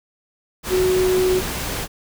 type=tone in noise; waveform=sine; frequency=370 Hz; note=F#4; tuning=in tune; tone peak=-15 dBFS; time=0.69-1.42 s; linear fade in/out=50 ms; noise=pink; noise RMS=-26 dBFS; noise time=0.63-1.88 s; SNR=+8 dB; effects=none